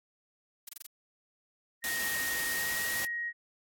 blue noise bursts, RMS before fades -41 dBFS, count 5, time 0.67-0.866 s, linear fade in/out 5 ms, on 20 ms, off 24 ms
sine tone with pitch glide, 1864.7 to 1886.4 Hz, A#6 to A#6, 0 to +20 cents, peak -32 dBFS, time 1.82-3.33 s, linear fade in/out 50 ms, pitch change +20 cents, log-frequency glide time 2.58-2.69 s
white noise, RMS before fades -35 dBFS, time 1.84-3.05 s, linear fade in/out 0 ms
effects AAC 64 kbps

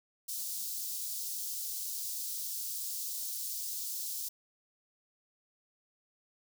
white high-pass noise, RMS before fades -38 dBFS, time 0.28-4.29 s, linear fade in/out 10 ms, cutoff 4500 Hz, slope 24 dB/octave, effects none

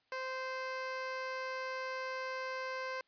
15% pulse tone, 520 Hz, C5, 11 cents flat, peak -31 dBFS, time 0.12-3.01 s, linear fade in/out 2 ms, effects white hiss -75 dBFS RMS until 3.07 s + resampled to 11025 Hz

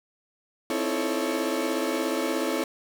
35% pulse tone cluster, 261.4 / 318.4 / 335.2 / 436.7 / 558 Hz, C4 / D#4 / E4 / A4 / C#5, -1 / +40 / +29 / -13 / +11 cents, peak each -30 dBFS, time 0.7-2.64 s, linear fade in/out 2 ms, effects none

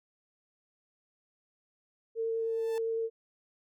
sine tone with vibrato, 452.9 Hz, A#4, 50 cents flat, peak -29 dBFS, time 2.15-3.1 s, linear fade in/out 50 ms, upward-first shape sine, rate 9.8 Hz, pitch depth 8 cents each way
sawtooth tone with exponential growth, 882 Hz, A5, 4 cents sharp, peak -37 dBFS, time 2.34-2.78 s, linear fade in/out 0 ms, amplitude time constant 95 ms
effects none

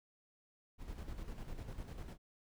brown noise with tremolo, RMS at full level -44 dBFS, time 0.78-2.18 s, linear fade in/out 50 ms, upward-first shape square, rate 10 Hz, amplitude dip 50%, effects none

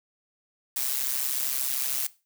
blue noise with amplitude modulation, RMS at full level -25 dBFS, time 0.76-2.07 s, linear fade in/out 5 ms, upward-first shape sine, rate 133 Hz, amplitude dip 75%, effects noise-tail reverb RT60 0.3 s tail -18 dB re dry

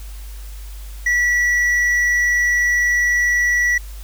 triangle tone with hard clipping, 1946 Hz, B6, 26 cents flat, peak -15 dBFS, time 1.06-3.78 s, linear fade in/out 5 ms, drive 7 dB, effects added 50 Hz sine -30 dBFS peak until 4.03 s + white hiss -44 dBFS RMS until 4.03 s

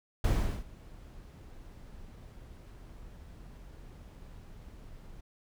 brown noise with ADSR envelope, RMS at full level -25 dBFS, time 0.24-5.21 s, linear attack 5 ms, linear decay 390 ms, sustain -24 dB, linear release 8 ms, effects none

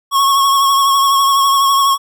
square tone with vibrato, 1100 Hz, C#6, 14 cents flat, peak -10 dBFS, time 0.11-1.98 s, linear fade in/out 50 ms, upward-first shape triangle, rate 12 Hz, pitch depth 38 cents each way, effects none

